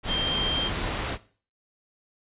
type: tone in noise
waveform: sine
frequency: 3172 Hz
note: G7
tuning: 20 cents sharp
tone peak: -24 dBFS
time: 0.07-0.71 s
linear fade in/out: 50 ms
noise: pink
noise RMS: -29 dBFS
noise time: 0.03-1.18 s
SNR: +2 dB
effects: noise-tail reverb RT60 0.4 s tail -17 dB re dry + resampled to 8000 Hz